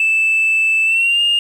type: tone with pitch glide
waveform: sine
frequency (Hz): 2637 to 2826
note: E7 to F7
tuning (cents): 0 to +20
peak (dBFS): -10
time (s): 0-1.39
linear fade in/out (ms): 2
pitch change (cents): +120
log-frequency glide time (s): 0.85-1.21
effects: tanh soft clip ceiling -9 dBFS + 7-bit